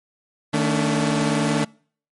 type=tone cluster; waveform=sawtooth; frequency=153.7 / 222.1 / 286.6 Hz; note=D#3 / A3 / D4; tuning=-21 / +16 / -42 cents; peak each=-19 dBFS; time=0.53-1.65 s; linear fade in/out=10 ms; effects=noise-tail reverb RT60 0.5 s tail -26 dB re dry + MP3 48 kbps